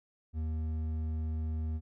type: tone with hard clipping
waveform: triangle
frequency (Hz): 79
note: D#2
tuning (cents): +27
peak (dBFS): -33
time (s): 0.33-1.81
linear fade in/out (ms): 50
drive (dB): 10
effects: none